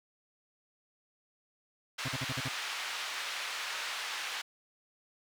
white band-pass noise, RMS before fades -38 dBFS, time 1.98-4.42 s, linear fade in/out 10 ms, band 990 to 3400 Hz, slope 12 dB/octave
30% pulse tone bursts, 130.81 Hz, C3, in tune, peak -31 dBFS, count 6, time 2.05-2.484 s, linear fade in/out 5 ms, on 34 ms, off 46 ms
effects none

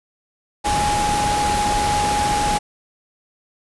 sine tone in noise, 830.6 Hz, G#5, in tune, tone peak -18 dBFS, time 0.64-2.59 s, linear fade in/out 20 ms, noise pink, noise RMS -23 dBFS, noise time 0.64-2.59 s, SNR +2 dB, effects resampled to 24000 Hz

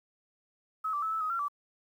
sine tone with pitch steps, 1286 / 1167 / 1303 / 1312 / 1259 / 1364 / 1157 Hz, E6 / D6 / E6 / E6 / D#6 / F6 / D6, -43 / -11 / -20 / -9 / +20 / -41 / -26 cents, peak -29 dBFS, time 0.84-1.484 s, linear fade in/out 10 ms, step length 92 ms, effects 10-bit

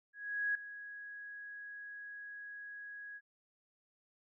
sine tone with ADSR envelope, 1661.2 Hz, G#6, in tune, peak -30 dBFS, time 0.13-3.21 s, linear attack 420 ms, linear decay 3 ms, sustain -15 dB, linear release 49 ms, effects none

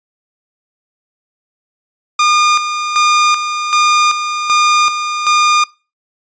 sawtooth tone with tremolo, 1214 Hz, D#6, 43 cents flat, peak -5 dBFS, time 2.19-5.64 s, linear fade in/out 5 ms, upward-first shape square, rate 1.3 Hz, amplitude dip 60%, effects noise-tail reverb RT60 0.3 s tail -21 dB re dry + resampled to 16000 Hz

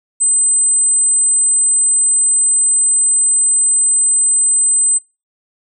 sine tone, 8120 Hz, B8, 47 cents sharp, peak -9 dBFS, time 0.2-4.99 s, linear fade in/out 20 ms, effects noise-tail reverb RT60 0.3 s tail -26 dB re dry

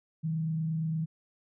sine tone with frequency modulation, 160 Hz, D#3, 49 cents sharp, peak -28 dBFS, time 0.23-1.06 s, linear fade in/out 20 ms, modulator 28.7 Hz, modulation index 0.26, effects none

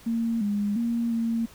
sine tone with pitch steps, 229.7 / 205 / 233.6 / 229.2 Hz, A#3 / G#3 / A#3 / A#3, -25 / -22 / +4 / -29 cents, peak -23 dBFS, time 0.06-1.46 s, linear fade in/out 10 ms, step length 350 ms, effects pink hiss -51 dBFS RMS until 1.54 s

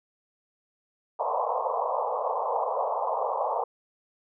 white band-pass noise, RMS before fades -28 dBFS, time 1.19-3.64 s, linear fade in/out 5 ms, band 460 to 1100 Hz, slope 96 dB/octave, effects none

